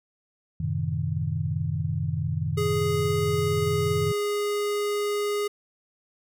sine chord, F# diminished seventh, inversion none, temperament equal, 92.5 / 110 / 130.81 / 155.56 Hz, F#2 / A2 / C3 / Eb3, 0 / 0 / 0 / 0 cents, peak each -30 / -33 / -31 / -28 dBFS, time 0.6-4.12 s, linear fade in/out 5 ms
square tone with pitch glide, 415.3 to 412.7 Hz, G#4 to G#4, 0 to -11 cents, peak -25 dBFS, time 2.57-5.48 s, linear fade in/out 10 ms, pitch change -11 cents, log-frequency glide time 4.02-4.17 s
effects none

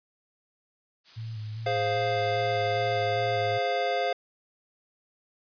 blue noise, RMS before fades -44 dBFS, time 1.04-3.08 s, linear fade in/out 50 ms
sine tone with vibrato, 109.9 Hz, A2, 2 cents flat, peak -33 dBFS, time 1.16-3.59 s, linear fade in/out 20 ms, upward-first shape square, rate 2.5 Hz, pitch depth 39 cents each way
square chord, F minor, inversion first, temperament equal, 415.3 / 523.3 / 698.5 Hz, Ab4 / C5 / F5, 0 / 0 / 0 cents, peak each -34 / -30 / -28 dBFS, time 1.66-4.13 s, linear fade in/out 5 ms
effects resampled to 11025 Hz

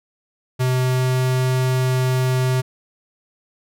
square tone with pitch glide, 127.9 to 128.64 Hz, C3 to C3, -39 to -29 cents, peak -17 dBFS, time 0.59-2.62 s, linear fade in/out 20 ms, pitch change +10 cents, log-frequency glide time 0.81-1.25 s, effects none

